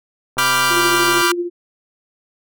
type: click train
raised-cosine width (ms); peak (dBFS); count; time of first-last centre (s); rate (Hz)
1; -16; 109; 0.37-1.214; 128
type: chord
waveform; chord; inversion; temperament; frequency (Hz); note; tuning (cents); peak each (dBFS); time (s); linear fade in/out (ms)
sawtooth; G dominant seventh; first; equal; 987.8 / 1174.7 / 1396.9 / 1568; B5 / D6 / F6 / G6; 0 / 0 / 0 / 0; -17 / -15 / -15 / -18; 0.38-1.32; 5
type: tone with tremolo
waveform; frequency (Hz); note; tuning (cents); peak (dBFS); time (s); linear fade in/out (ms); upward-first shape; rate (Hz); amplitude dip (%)
sine; 349.2; F4; 0; -16; 0.69-1.5; 50; sine; 13; 55
effects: none